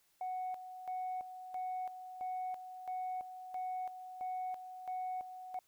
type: tone with tremolo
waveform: sine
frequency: 740 Hz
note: F#5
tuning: in tune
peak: -35 dBFS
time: 0.21-5.59 s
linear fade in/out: 2 ms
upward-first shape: square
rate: 1.5 Hz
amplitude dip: 70%
effects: tanh soft clip ceiling -34 dBFS + white hiss -73 dBFS RMS until 5.67 s